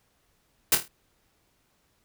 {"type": "noise with echo", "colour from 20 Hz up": "white", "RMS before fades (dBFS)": -19, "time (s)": [0.72, 0.75], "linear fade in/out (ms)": 2, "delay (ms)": 26, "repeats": 5, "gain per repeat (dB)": -7, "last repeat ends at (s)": 0.88, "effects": ["pink hiss -69 dBFS RMS until 2.04 s"]}